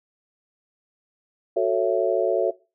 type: chord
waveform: sine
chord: F# minor seventh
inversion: none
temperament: just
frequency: 370 / 444 / 555 / 666 Hz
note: F#4 / A4 / C#5 / E5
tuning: 0 / +16 / +2 / +18 cents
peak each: -24 dBFS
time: 1.56-2.51 s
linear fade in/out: 10 ms
effects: noise-tail reverb RT60 0.3 s tail -20 dB re dry